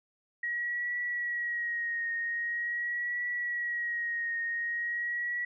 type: tone with vibrato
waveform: sine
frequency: 1900 Hz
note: A#6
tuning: 33 cents sharp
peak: -30 dBFS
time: 0.43-5.45 s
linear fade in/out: 5 ms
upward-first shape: triangle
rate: 0.44 Hz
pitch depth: 41 cents each way
effects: none